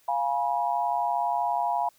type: chord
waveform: sine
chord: F diminished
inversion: none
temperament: equal with one note detuned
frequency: 698.5 / 830.6 / 967.4 Hz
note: F5 / Ab5 / Cb6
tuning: 0 / 0 / -36 cents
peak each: -28 dBFS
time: 0.08-1.89 s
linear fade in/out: 5 ms
effects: white hiss -62 dBFS RMS until 1.98 s